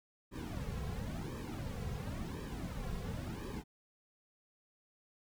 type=noise with flanger; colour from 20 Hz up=brown; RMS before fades=-41 dBFS; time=0.31-3.64 s; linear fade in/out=50 ms; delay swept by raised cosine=1.4 to 3.4 ms; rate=0.95 Hz; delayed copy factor=-0.85; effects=none